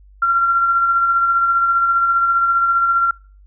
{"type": "tone with tremolo", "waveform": "sine", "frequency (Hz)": 1372, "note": "F6", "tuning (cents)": -31, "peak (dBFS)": -11, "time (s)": [0.22, 3.11], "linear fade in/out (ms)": 5, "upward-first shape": "sine", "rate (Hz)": 15, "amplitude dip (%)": 35, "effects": ["noise-tail reverb RT60 0.4 s tail -26 dB re dry", "added 49 Hz sine -43 dBFS peak until 3.46 s"]}